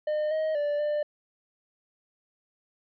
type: tone with pitch steps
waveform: triangle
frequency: 607 / 628 / 585 / 595 Hz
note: D#5 / D#5 / D5 / D5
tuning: -43 / +16 / -7 / +22 cents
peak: -23 dBFS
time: 0.07-1.03 s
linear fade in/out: 5 ms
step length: 240 ms
effects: resampled to 11025 Hz